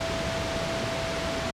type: tone in noise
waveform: sine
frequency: 660 Hz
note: E5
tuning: 2 cents sharp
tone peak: -32 dBFS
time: 0-1.51 s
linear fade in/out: 10 ms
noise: pink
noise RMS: -29 dBFS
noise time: 0-1.51 s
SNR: -6 dB
effects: high-pass 60 Hz 12 dB/octave + low-pass 5000 Hz 12 dB/octave